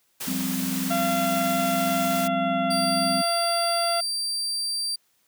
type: noise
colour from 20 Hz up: white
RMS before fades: -32 dBFS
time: 0.2-2.28 s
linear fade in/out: 10 ms
type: chord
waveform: sine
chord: F suspended second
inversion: none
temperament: just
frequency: 174.61 / 196.44 / 261.9 Hz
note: F3 / G3 / C4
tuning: 0 / +4 / +2 cents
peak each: -33 / -30 / -28 dBFS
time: 0.27-3.22 s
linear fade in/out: 10 ms
type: harmonic tone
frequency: 685 Hz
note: F5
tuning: 34 cents flat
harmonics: 1 / 2 / 3 / 4 / 5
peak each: -24 / -30 / -38 / -38 / -39 dBFS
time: 0.9-4.01 s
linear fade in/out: 10 ms
type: tone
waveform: 35% pulse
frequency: 4700 Hz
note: D8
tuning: 1 cent sharp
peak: -24 dBFS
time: 2.7-4.96 s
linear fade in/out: 10 ms
effects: white hiss -67 dBFS RMS until 5.27 s + high-pass 80 Hz 12 dB/octave